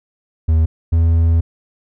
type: tone pair in turn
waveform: triangle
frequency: 80 / 82.68 Hz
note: D#2 / E2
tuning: +49 / +6 cents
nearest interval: minor second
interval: 57 cents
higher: second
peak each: -8 dBFS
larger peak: neither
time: 0.48-0.66 / 0.92-1.41 s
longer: second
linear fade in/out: 10 ms
effects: none